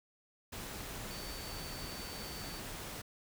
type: tone in noise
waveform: sine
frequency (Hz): 4540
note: C#8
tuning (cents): +41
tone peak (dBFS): -49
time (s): 1.1-2.6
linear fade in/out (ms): 10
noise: pink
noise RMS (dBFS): -44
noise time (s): 0.52-3.02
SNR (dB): -8
effects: none